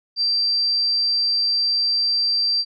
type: tone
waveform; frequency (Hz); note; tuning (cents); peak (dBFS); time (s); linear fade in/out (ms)
sine; 4699; D8; 0; -17; 0.16-2.65; 50
effects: none